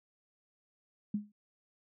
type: tone with exponential decay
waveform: sine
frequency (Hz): 207.7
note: G#3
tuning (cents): 0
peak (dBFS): -27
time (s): 1.14-1.32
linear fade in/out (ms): 5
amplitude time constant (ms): 37
effects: none